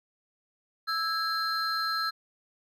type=tone cluster; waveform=triangle; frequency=1319 / 1648 / 4162 Hz; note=E6 / G#6 / C8; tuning=+1 / -14 / -10 cents; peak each=-28 / -32 / -31 dBFS; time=0.87-2.11 s; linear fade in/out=20 ms; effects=none